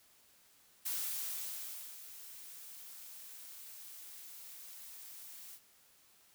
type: noise with ADSR envelope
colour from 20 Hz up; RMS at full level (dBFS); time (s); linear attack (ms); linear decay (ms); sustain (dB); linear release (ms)
blue; -37; 0.85-5.6; 13; 1100; -14; 60
effects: white hiss -66 dBFS RMS until 6.34 s